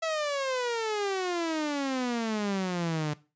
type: exponential sweep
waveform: sawtooth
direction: down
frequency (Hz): 659.3 to 146.83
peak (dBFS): -24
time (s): 0.02-3.14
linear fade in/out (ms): 10
effects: noise-tail reverb RT60 0.3 s tail -18 dB re dry + resampled to 16000 Hz